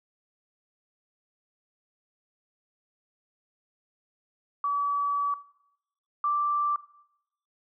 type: tone pair in turn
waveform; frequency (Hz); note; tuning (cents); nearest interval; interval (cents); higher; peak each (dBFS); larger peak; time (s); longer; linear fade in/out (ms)
sine; 1145 / 1173.1; D6 / D6; -44 / -2; unison; 42; second; -24 / -23; second; 4.64-5.34 / 6.24-6.76; first; 2
effects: noise-tail reverb RT60 0.8 s tail -19 dB re dry